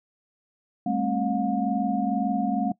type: tone cluster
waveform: sine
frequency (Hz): 201.8 / 223.9 / 268.5 / 715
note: G#3 / A3 / C4 / F5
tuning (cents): -49 / +30 / +45 / +41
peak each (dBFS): -28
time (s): 0.86-2.72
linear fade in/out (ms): 5
effects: noise-tail reverb RT60 0.1 s tail -21 dB re dry